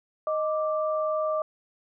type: tone pair together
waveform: sine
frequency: 622.3 / 1174.7 Hz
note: D#5 / D6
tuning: 0 / 0 cents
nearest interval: major seventh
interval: 1100 cents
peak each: -25 / -30 dBFS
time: 0.27-1.42 s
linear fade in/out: 2 ms
effects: none

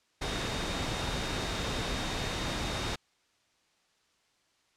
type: tone in noise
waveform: sine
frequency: 3699 Hz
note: A#7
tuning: 14 cents flat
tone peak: -42 dBFS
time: 0.21-2.96 s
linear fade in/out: 10 ms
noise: pink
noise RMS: -33 dBFS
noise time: 0.21-2.96 s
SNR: -12 dB
effects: white hiss -70 dBFS RMS until 4.76 s + low-pass 6000 Hz 12 dB/octave

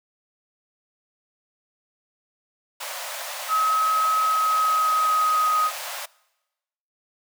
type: high-pass noise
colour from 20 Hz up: pink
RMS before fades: -33 dBFS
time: 2.8-6.06 s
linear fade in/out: 10 ms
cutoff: 540 Hz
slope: 96 dB/octave
type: tone with pitch glide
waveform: sine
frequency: 1277 to 1252.9 Hz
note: D#6 to D#6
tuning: +45 to +12 cents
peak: -18 dBFS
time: 3.48-5.71 s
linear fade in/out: 50 ms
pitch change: -33 cents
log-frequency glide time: 4.24-5.57 s
effects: noise-tail reverb RT60 1.0 s tail -23 dB re dry

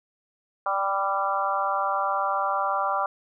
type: harmonic tone with a mistuned harmonic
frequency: 196 Hz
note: G3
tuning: in tune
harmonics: 3 / 4 / 5 / 6 / 7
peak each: -31 / -28 / -30 / -27 / -31 dBFS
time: 0.66-3.06 s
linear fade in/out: 2 ms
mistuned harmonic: 5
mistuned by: +18 cents
effects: none

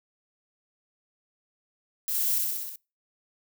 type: noise with echo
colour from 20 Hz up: violet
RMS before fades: -29 dBFS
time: 2.08-2.38 s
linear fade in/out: 0 ms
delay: 63 ms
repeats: 6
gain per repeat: -2 dB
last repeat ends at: 2.758 s
effects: noise-tail reverb RT60 0.3 s tail -26 dB re dry

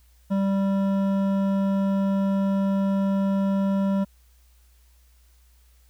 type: tone with hard clipping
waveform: triangle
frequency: 195.6 Hz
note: G3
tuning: 4 cents flat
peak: -22 dBFS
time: 0.3-4.05 s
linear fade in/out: 20 ms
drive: 15 dB
effects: added 60 Hz sine -54 dBFS peak until 5.89 s + white hiss -64 dBFS RMS until 5.89 s

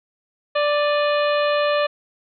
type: harmonic tone with a mistuned harmonic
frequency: 587.3 Hz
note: D5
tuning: in tune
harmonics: 1 / 2 / 3 / 4 / 5 / 6 / 7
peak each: -18 / -24 / -28 / -30 / -32 / -34 / -35 dBFS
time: 0.55-1.87 s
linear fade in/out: 10 ms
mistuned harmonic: 4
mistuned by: +82 cents
effects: none

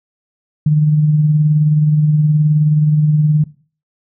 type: tone with tremolo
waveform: sine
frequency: 151.5 Hz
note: D#3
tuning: 46 cents flat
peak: -7 dBFS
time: 0.66-3.44 s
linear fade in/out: 5 ms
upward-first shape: sine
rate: 19 Hz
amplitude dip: 35%
effects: noise-tail reverb RT60 0.4 s tail -18 dB re dry

